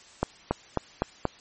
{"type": "accelerating click train", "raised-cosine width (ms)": 1, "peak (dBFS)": -9, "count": 5, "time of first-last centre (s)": [0.23, 1.253], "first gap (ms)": 280, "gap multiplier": 0.94, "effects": ["white hiss -52 dBFS RMS until 1.4 s", "MP3 32 kbps"]}